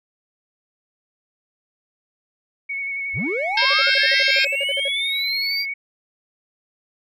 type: tone with vibrato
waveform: sine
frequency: 2217 Hz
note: C#7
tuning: in tune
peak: -24 dBFS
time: 2.69-5.74 s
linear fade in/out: 10 ms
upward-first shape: square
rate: 11 Hz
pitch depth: 15 cents each way
type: linear sweep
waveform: triangle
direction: up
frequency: 49 to 4790 Hz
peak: -21 dBFS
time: 3.13-5.66 s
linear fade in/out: 50 ms
type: harmonic tone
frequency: 533 Hz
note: C5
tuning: 32 cents sharp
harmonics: 3 / 4 / 5 / 6 / 7 / 8 / 9 / 10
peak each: -22 / -23 / -24 / -25 / -25 / -26 / -27 / -27 dBFS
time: 3.57-4.45 s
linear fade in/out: 5 ms
type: tone bursts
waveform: triangle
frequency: 558 Hz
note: C#5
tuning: 11 cents sharp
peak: -23 dBFS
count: 16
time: 3.62-4.884 s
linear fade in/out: 5 ms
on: 34 ms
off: 48 ms
effects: none